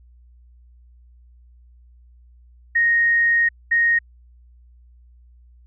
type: tone bursts at uneven times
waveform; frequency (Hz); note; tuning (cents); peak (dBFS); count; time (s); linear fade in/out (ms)
sine; 1864.7; A#6; 0; -14; 2; 2.75-3.49 / 3.71-3.99; 10
effects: added 60 Hz sine -47 dBFS peak until 5.66 s